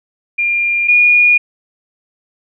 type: tone pair in turn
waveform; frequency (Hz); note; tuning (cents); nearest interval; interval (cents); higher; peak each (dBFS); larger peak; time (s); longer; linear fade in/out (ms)
sine; 2400 / 2438; D7 / D#7; +37 / -36; unison; 27; second; -12 / -6; second; 0.38-0.88 / 0.88-1.38; neither; 10
effects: none